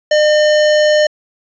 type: tone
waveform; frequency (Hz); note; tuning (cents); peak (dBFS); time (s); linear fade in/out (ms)
square; 605; D#5; -49; -9; 0.11-1.07; 5
effects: resampled to 16000 Hz + 7-bit